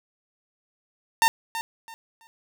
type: tone with echo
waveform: sawtooth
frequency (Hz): 909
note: A#5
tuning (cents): -44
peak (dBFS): -12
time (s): 1.22-1.28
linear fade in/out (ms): 0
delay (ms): 330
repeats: 3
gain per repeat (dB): -12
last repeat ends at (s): 2.27
effects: none